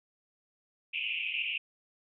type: band-pass noise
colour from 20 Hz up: pink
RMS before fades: -34 dBFS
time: 0.93-1.58 s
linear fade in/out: 10 ms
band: 2400 to 2900 Hz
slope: 96 dB/octave
effects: none